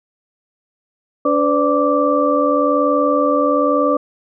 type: tone cluster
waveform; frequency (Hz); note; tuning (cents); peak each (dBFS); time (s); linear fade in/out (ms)
sine; 287.8 / 505 / 586 / 1169; D4 / B4 / D5 / D6; -35 / +39 / -4 / -8; -18; 1.25-3.97; 5
effects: none